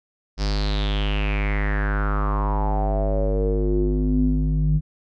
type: tone with low-pass filter sweep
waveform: square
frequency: 51 Hz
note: G#1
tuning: 31 cents flat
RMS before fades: -21 dBFS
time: 0.37-4.81 s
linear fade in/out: 50 ms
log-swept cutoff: 5200 to 160 Hz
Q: 6.7
effects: none

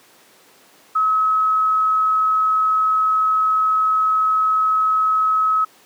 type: tone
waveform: sine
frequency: 1283 Hz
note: E6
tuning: 47 cents flat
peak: -14 dBFS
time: 0.95-5.65 s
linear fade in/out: 10 ms
effects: pink hiss -50 dBFS RMS until 5.85 s + high-pass 300 Hz 12 dB/octave

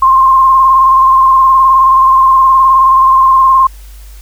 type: tone with vibrato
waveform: sine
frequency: 1058 Hz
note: C6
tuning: 19 cents sharp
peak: -3 dBFS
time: 0.02-3.67 s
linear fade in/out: 5 ms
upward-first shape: square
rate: 19 Hz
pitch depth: 22 cents each way
effects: added 50 Hz sine -29 dBFS peak until 4.21 s + white hiss -42 dBFS RMS until 4.21 s

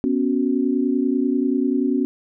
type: chord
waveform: sine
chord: B suspended second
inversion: none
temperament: equal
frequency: 246.9 / 277.2 / 370 Hz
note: B3 / C#4 / F#4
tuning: 0 / 0 / 0 cents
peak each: -21 / -20 / -25 dBFS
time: 0.04-2.05 s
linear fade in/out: 0 ms
effects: none

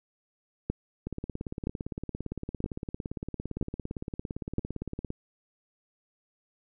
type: two click trains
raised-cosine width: 3 ms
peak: -15 / -21 dBFS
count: 5 / 72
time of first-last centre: 0.7-4.583 / 1.07-5.104 s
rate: 1.03 / 17.6 Hz
effects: none

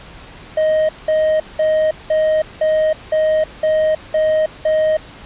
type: tone bursts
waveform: triangle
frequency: 624 Hz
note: D#5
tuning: 5 cents sharp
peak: -10 dBFS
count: 9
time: 0.57-4.97 s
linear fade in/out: 5 ms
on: 320 ms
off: 190 ms
effects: pink hiss -38 dBFS RMS until 5.25 s + resampled to 8000 Hz

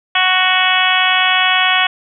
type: harmonic tone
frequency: 370.5 Hz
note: F#4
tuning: 2 cents sharp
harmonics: 2 / 3 / 4 / 5 / 6 / 7 / 8 / 9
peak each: -19 / -19 / -19 / -19 / -19 / -19 / -19 / -19 dBFS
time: 0.15-1.87 s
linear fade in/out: 5 ms
effects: none

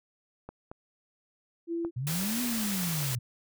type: clicks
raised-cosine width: 1 ms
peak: -27 dBFS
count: 3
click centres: 0.49 / 0.715 / 1.849 s
type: tone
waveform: sine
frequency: 336.6 Hz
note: E4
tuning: 36 cents sharp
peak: -29 dBFS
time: 1.67-1.91 s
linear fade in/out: 50 ms
type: linear two-way sweep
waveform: sine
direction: up then down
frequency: 116.54 to 249.4 to 116.54 Hz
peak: -30 dBFS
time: 1.96-3.19 s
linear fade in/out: 10 ms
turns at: 2.42 s
type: noise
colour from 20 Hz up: white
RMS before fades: -34 dBFS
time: 2.07-3.15 s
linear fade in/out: 0 ms
effects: none

